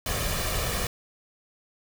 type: noise with comb filter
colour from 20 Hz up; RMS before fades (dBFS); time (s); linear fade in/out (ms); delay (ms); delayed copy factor
pink; -28; 0.06-0.87; 2; 1.7; +0.55
effects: none